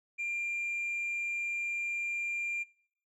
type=tone with tanh clipping; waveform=sine; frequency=2388 Hz; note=D7; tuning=28 cents sharp; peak=-33 dBFS; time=0.18-2.64 s; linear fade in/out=20 ms; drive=1 dB; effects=noise-tail reverb RT60 0.6 s tail -21 dB re dry